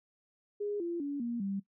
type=tone with pitch steps; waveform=sine; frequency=412 / 342.5 / 284.7 / 236.6 / 196.7 Hz; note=G#4 / F4 / C#4 / A#3 / G3; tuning=-14 / -34 / +46 / +26 / +6 cents; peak=-32 dBFS; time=0.6-1.6 s; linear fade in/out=10 ms; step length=200 ms; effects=noise-tail reverb RT60 0.1 s tail -18 dB re dry